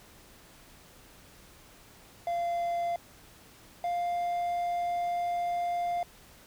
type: tone pair in turn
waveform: triangle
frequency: 690 / 699.6 Hz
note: F5 / F5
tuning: -21 / +3 cents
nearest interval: unison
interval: 24 cents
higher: second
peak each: -26 dBFS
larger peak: neither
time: 2.27-2.96 / 3.84-6.03 s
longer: second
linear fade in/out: 2 ms
effects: pink hiss -55 dBFS RMS until 6.46 s